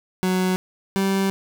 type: tone pair in turn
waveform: 30% pulse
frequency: 185 / 194.08 Hz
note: F#3 / G3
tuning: 0 / -17 cents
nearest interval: minor second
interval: 83 cents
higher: second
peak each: -16 dBFS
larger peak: neither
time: 0.23-0.56 / 0.96-1.3 s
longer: second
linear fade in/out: 0 ms
effects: none